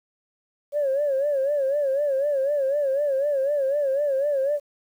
sine tone with vibrato, 560 Hz, C#5, 18 cents sharp, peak -19 dBFS, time 0.72-4.6 s, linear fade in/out 50 ms, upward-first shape sine, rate 4 Hz, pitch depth 100 cents each way, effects tanh soft clip ceiling -16 dBFS + 9-bit

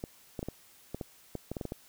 clicks, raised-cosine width 2 ms, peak -22 dBFS, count 12, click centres 0.039 / 0.392 / 0.429 / 0.486 / 0.946 / 1.012 / 1.353 / 1.516 / 1.568 / 1.612 / 1.653 / 1.721 s, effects white hiss -59 dBFS RMS until 1.88 s

